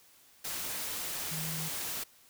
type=tone in noise; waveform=sine; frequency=158.7 Hz; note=D#3; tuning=35 cents sharp; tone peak=-38 dBFS; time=1.31-1.69 s; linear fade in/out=10 ms; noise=white; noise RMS=-37 dBFS; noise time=0.44-2.04 s; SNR=-4 dB; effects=white hiss -61 dBFS RMS until 2.29 s